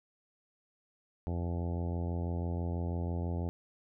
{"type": "harmonic tone", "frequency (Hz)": 86.1, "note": "F2", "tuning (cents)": -24, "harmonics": [1, 2, 3, 4, 5, 6, 7, 8, 9, 10], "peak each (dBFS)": [-33, -39, -43, -45, -47, -49, -50, -51, -52, -53], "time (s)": [1.27, 3.49], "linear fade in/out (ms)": 0, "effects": []}